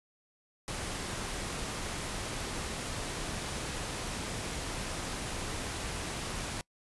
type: noise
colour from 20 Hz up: pink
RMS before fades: -37 dBFS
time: 0.68-6.61 s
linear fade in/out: 0 ms
effects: noise-tail reverb RT60 0.1 s tail -25 dB re dry + resampled to 24000 Hz